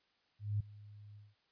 sine tone with ADSR envelope, 103.83 Hz, G#2, in tune, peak -30 dBFS, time 0.39-1.35 s, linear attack 210 ms, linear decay 8 ms, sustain -21 dB, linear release 190 ms, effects white hiss -75 dBFS RMS until 1.51 s + resampled to 11025 Hz

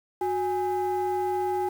sine tone pair together, 367.2 / 824.3 Hz, F#4 / G#5, -13 / -13 cents, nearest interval octave + major second, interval 1400 cents, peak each -25 dBFS, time 0.21-1.69 s, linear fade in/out 5 ms, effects tanh soft clip ceiling -21 dBFS + 8-bit

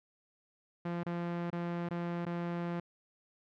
sawtooth tone with dropouts, 172.4 Hz, F3, 22 cents flat, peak -30 dBFS, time 0.85-2.8 s, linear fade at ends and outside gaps 5 ms, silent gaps 1.034-1.062 / 1.503-1.527 / 1.889-1.908 / 2.253-2.263 s, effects low-pass 2000 Hz 12 dB/octave

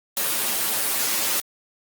white noise with comb filter, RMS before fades -23 dBFS, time 0.17-1.4 s, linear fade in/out 0 ms, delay 9 ms, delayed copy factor +1, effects high-pass 200 Hz 12 dB/octave + Opus 24 kbps

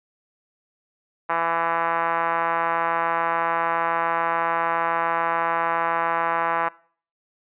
5% pulse tone with band-pass filter, 167 Hz, E3, 23 cents sharp, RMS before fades -23 dBFS, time 1.29-6.69 s, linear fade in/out 10 ms, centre 1000 Hz, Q 1.5, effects noise-tail reverb RT60 0.5 s tail -23 dB re dry + resampled to 8000 Hz

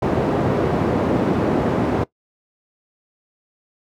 white band-pass noise, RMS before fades -19 dBFS, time 0.02-2.04 s, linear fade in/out 5 ms, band 100 to 460 Hz, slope 12 dB/octave, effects noise-tail reverb RT60 0.1 s tail -19 dB re dry

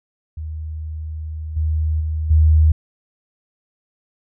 sine tone with level steps, 78.1 Hz, D#2, 7 cents sharp, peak -25 / -16 / -19 / -9 dBFS, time 0.37-2.72 s, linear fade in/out 5 ms, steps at 1.56 / 2 / 2.3 s, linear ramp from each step 10 ms, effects none

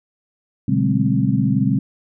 sine tone cluster, 123 / 144.2 / 191.5 / 209.5 / 263.7 Hz, B2 / D3 / G3 / G#3 / C4, -7 / -31 / -40 / +15 / +14 cents, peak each -21 dBFS, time 0.68-1.79 s, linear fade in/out 5 ms, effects none

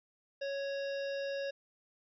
harmonic tone with a mistuned harmonic, 554.4 Hz, C#5, in tune, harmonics 1 / 3 / 5 / 7 / 9 / 10, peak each -35 / -45 / -49 / -52 / -54 / -55 dBFS, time 0.41-1.51 s, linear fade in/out 10 ms, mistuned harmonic 7, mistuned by -52 cents, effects none

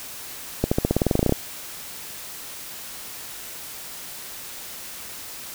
accelerating click train, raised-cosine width 2 ms, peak -5 dBFS, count 15, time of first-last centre 0.64-1.324 s, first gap 75 ms, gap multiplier 0.93, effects white hiss -37 dBFS RMS until 5.54 s

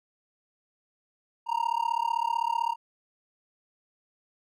triangle tone with amplitude modulation, 932.3 Hz, A#5, in tune, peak -19 dBFS, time 1.46-2.76 s, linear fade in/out 50 ms, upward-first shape sine, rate 35.7 Hz, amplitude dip 100%, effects none

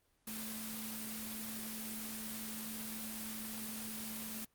sine tone in noise, 220 Hz, A3, in tune, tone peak -45 dBFS, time 0.27-4.45 s, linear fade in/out 5 ms, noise white, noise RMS -44 dBFS, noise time 0.27-4.45 s, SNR -4 dB, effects pink hiss -75 dBFS RMS until 4.54 s + Opus 24 kbps

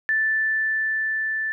sine tone with level ramp, 1760 Hz, A6, in tune, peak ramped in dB -18 to -23 dBFS, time 0.09-1.52 s, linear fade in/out 0 ms, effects none

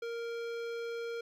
sine tone with hard clipping, 465.8 Hz, A#4, 1 cent flat, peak -38 dBFS, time 0.02-1.21 s, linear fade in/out 5 ms, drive 16 dB, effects none

